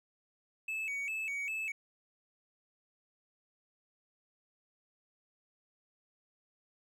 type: tone with vibrato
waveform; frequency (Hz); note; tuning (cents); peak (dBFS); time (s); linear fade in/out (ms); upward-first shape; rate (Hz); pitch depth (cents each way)
triangle; 2424; D#7; -46; -33; 0.68-1.72; 5; square; 2.5; 130
effects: none